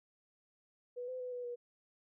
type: tone with pitch steps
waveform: sine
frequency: 491.1 / 510 / 500 / 491.7 / 482.8 Hz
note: B4 / C5 / B4 / B4 / B4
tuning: -10 / -44 / +21 / -8 / -39 cents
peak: -39 dBFS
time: 0.96-1.56 s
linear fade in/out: 20 ms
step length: 120 ms
effects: none